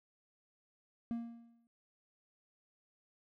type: tone with exponential decay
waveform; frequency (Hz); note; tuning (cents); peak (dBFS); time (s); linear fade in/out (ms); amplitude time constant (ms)
triangle; 233.1; A#3; 0; -31; 1.11-1.67; 0; 120
effects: none